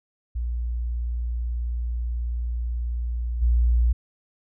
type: tone with level steps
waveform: sine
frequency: 59.2 Hz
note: A#1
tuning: 27 cents sharp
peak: -24 / -16 dBFS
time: 0.35-3.93 s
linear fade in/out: 10 ms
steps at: 3.41 s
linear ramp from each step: 20 ms
effects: none